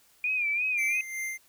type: tone with vibrato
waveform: sine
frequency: 2420 Hz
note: D#7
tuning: 49 cents flat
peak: -25 dBFS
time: 0.24-1.01 s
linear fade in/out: 2 ms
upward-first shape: sine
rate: 2.9 Hz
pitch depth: 87 cents each way
type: tone with tremolo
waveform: square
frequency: 2093 Hz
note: C7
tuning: in tune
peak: -31 dBFS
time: 0.77-1.38 s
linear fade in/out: 20 ms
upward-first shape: sine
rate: 2.7 Hz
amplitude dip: 60%
effects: white hiss -62 dBFS RMS until 1.48 s